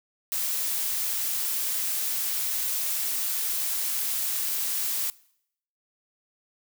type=noise; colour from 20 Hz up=blue; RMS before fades=-28 dBFS; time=0.32-5.1 s; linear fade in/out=0 ms; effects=noise-tail reverb RT60 0.7 s tail -22 dB re dry